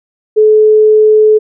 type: tone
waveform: sine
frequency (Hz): 430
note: A4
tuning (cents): -40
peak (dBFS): -3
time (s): 0.36-1.39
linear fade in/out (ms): 20
effects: none